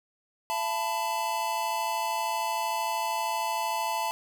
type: tone cluster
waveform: square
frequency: 675 / 881 / 994 Hz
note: E5 / A5 / B5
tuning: +41 / +2 / +11 cents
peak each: -36 / -30 / -34 dBFS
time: 0.5-4.11 s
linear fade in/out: 0 ms
effects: none